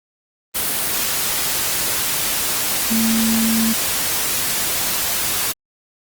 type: tone in noise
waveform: sine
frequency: 225 Hz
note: A3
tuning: 39 cents sharp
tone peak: -16 dBFS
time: 2.9-3.74 s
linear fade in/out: 20 ms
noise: white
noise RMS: -20 dBFS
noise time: 0.54-5.53 s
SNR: +1 dB
effects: Opus 24 kbps